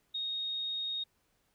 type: tone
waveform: sine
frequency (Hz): 3729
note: A#7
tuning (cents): 0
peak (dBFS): -33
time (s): 0.14-1.04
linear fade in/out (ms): 10
effects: pink hiss -74 dBFS RMS until 1.54 s